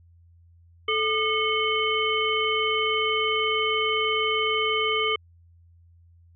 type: harmonic tone with a mistuned harmonic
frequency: 436.9 Hz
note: A4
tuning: 12 cents flat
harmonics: 1 / 3 / 5 / 7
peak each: -27 / -27 / -27 / -27 dBFS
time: 0.88-5.16 s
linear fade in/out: 5 ms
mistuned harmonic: 3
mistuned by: -140 cents
effects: added 85 Hz sine -52 dBFS peak until 6.35 s